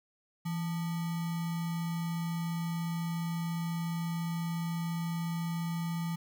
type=tone with sample-and-hold; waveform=sine; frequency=167.1 Hz; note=E3; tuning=24 cents sharp; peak=-31 dBFS; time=0.45-6.16 s; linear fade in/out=10 ms; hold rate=1050 Hz; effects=none